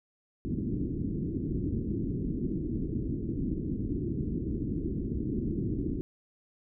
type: low-pass noise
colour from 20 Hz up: white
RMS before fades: -32 dBFS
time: 0.45-6.01 s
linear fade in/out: 0 ms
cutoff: 350 Hz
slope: 48 dB/octave
effects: none